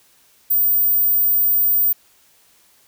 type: tone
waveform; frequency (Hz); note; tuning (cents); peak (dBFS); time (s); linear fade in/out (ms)
sine; 14710; A#9; -24; -13; 0.5-1.93; 10
effects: white hiss -55 dBFS RMS until 2.87 s